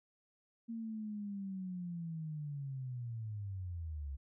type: linear sweep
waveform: sine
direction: down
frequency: 231.3 to 66.5 Hz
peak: -39 dBFS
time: 0.68-4.17 s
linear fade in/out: 20 ms
effects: none